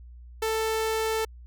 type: tone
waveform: sawtooth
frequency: 442.2 Hz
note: A4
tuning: 9 cents sharp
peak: -21 dBFS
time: 0.42-1.25 s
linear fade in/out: 5 ms
effects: added 60 Hz sine -43 dBFS peak until 1.46 s